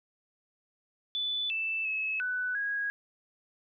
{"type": "tone with pitch steps", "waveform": "sine", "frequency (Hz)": [3484, 2646, 2585, 1494, 1649], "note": ["A7", "E7", "E7", "F#6", "G#6"], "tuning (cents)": [-18, 6, -34, 16, -13], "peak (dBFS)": -29, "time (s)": [1.15, 2.9], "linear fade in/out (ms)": 0, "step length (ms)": 350, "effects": []}